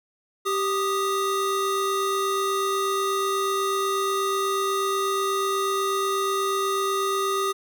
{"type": "tone pair together", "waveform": "square", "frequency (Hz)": [390, 1238.2], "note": ["G4", "D#6"], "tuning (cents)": [-9, -9], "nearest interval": "octave + minor sixth", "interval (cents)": 2000, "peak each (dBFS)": -26, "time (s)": [0.45, 7.53], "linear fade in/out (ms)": 20, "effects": []}